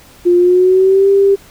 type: tone with pitch glide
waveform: sine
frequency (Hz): 352.2 to 395.3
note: F4 to G4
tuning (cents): +15 to +15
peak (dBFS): -6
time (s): 0.25-1.36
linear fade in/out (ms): 20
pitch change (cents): +200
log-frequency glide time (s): 0.37-1.09
effects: pink hiss -42 dBFS RMS until 1.5 s